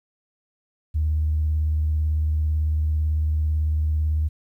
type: tone with vibrato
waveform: sine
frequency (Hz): 77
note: D#2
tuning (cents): -17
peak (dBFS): -18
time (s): 0.94-4.29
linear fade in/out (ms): 20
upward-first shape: sine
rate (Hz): 18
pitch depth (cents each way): 27
effects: tanh soft clip ceiling -14 dBFS + 10-bit